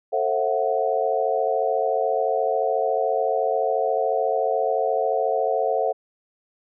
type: chord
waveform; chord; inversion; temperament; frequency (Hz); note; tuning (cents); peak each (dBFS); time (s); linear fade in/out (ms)
sine; F# half-diminished seventh; first; just; 444 / 532.8 / 666 / 740; A4 / C5 / E5 / F#5; +16 / +31 / +18 / 0; -25; 0.12-5.93; 20
effects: none